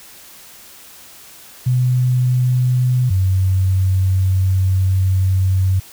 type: tone pair in turn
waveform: sine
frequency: 125.8 / 94.24 Hz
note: B2 / F#2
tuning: +32 / +32 cents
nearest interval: perfect fourth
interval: 500 cents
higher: first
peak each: -12 dBFS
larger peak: neither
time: 1.66-3.1 / 3.1-5.8 s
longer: second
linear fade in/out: 10 ms
effects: white hiss -41 dBFS RMS until 5.92 s